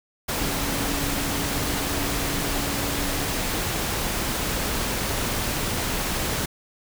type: tone in noise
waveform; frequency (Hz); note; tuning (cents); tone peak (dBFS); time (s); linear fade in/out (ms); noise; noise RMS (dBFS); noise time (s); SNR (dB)
sine; 282.6; C#4; +34; -32; 0.4-3.25; 10; pink; -26; 0.28-6.46; -9
effects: none